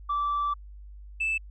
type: tone pair in turn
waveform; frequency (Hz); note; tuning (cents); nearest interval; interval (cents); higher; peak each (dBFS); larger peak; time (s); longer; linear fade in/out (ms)
sine; 1163 / 2634; D6 / E7; -17 / -2; octave + major second; 1415; second; -23 / -23; neither; 0.09-0.54 / 1.2-1.38; first; 10
effects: tanh soft clip ceiling -22 dBFS + added 50 Hz sine -42 dBFS peak until 1.5 s